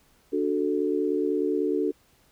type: chord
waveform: sine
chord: D major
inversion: none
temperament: equal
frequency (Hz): 293.7 / 370 / 440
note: D4 / F#4 / A4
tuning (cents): 0 / 0 / 0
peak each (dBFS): -27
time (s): 0.32-1.92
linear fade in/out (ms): 20
effects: pink hiss -62 dBFS RMS until 2.31 s